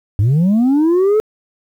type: linear sweep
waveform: sine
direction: up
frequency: 93.5 to 440 Hz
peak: -7 dBFS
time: 0.19-1.2 s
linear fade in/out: 0 ms
effects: tanh soft clip ceiling -9 dBFS + 8-bit